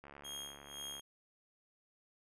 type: click train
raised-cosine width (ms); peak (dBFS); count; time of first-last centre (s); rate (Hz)
0.5; -37; 69; 0.04-0.995; 71.2
type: tone with tremolo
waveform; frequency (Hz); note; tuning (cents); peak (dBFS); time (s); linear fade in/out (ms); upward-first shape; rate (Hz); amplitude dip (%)
sawtooth; 3248; G#7; -39; -39; 0.24-1.01; 10; sine; 2; 90
effects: resampled to 32000 Hz